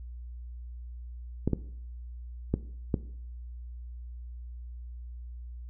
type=clicks; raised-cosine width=3 ms; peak=-12 dBFS; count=4; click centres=1.476 / 1.533 / 2.54 / 2.942 s; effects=noise-tail reverb RT60 0.6 s tail -17 dB re dry + added 60 Hz sine -39 dBFS peak until 5.69 s